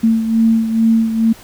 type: beating tone pair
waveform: sine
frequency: 224.9 / 227.2 Hz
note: A3 / A#3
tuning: +38 / -44 cents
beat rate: 2.3 Hz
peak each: -11 / -18 dBFS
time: 0.03-1.33 s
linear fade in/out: 10 ms
effects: pink hiss -40 dBFS RMS until 1.43 s